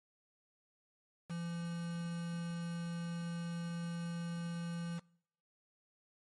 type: tone with quantisation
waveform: triangle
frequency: 170 Hz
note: F3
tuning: 46 cents flat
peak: -36 dBFS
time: 1.29-5 s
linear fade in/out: 20 ms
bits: 8
effects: noise-tail reverb RT60 0.7 s tail -25 dB re dry + MP3 48 kbps